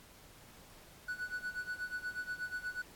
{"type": "tone with tremolo", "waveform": "triangle", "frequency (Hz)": 1480, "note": "F#6", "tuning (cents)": 0, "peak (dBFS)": -33, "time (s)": [1.08, 2.82], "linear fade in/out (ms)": 5, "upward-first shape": "sine", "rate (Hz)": 8.3, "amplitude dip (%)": 85, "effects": ["pink hiss -58 dBFS RMS until 2.95 s", "AAC 64 kbps"]}